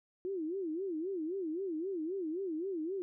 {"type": "tone with vibrato", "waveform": "sine", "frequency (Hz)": 348.8, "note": "F4", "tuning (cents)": -2, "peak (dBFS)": -34, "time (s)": [0.25, 3.02], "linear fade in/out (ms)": 0, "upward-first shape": "sine", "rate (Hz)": 3.8, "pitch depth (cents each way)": 220, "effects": []}